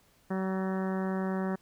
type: harmonic tone with a mistuned harmonic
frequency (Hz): 189.6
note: F#3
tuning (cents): +43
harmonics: 1 / 2 / 3 / 4 / 5 / 6 / 7 / 8 / 9 / 10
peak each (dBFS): -30 / -36 / -40 / -42 / -44 / -46 / -47 / -48 / -49 / -50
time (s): 0.3-1.56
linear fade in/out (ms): 10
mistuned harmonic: 10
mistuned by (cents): -48
effects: pink hiss -65 dBFS RMS until 1.61 s